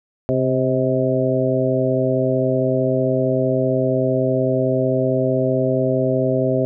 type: harmonic tone with a mistuned harmonic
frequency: 130.81 Hz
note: C3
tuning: in tune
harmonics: 1 / 2 / 3 / 4 / 5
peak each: -22 / -22 / -22 / -22 / -22 dBFS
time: 0.29-6.65 s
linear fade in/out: 0 ms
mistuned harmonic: 5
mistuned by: -41 cents
effects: none